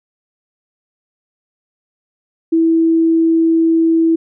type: tone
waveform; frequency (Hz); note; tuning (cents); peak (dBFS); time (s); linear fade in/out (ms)
sine; 327.5; E4; -11; -9; 2.52-4.16; 10
effects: none